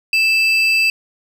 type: tone pair together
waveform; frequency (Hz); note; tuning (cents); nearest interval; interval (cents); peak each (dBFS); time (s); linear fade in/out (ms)
triangle; 2637 / 4775; E7 / D8; 0 / +28; minor seventh; 1028; -11 / -19; 0.13-0.9; 2
effects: none